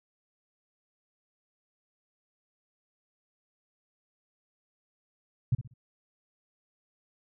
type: tone with echo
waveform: sine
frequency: 123.47 Hz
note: B2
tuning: in tune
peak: -20 dBFS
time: 5.52-5.55 s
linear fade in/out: 5 ms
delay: 63 ms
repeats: 3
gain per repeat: -11 dB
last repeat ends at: 5.739 s
effects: none